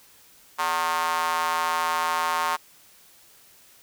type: tone with high-pass filter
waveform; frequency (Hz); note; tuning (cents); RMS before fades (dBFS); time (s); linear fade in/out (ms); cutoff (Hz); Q
square; 83; E2; +12; -25; 0.58-2.57; 20; 1000; 3.7
effects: white hiss -54 dBFS RMS until 3.82 s